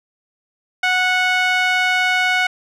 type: tone with band-pass filter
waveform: sawtooth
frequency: 736 Hz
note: F#5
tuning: 9 cents flat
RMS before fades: -17 dBFS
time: 0.83-2.47 s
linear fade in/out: 5 ms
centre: 2000 Hz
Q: 1.8
effects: none